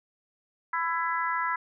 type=harmonic tone; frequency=333.1 Hz; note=E4; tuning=18 cents sharp; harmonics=3 / 4 / 5 / 6; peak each=-29 / -31 / -33 / -35 dBFS; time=0.73-1.56 s; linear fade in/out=5 ms; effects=none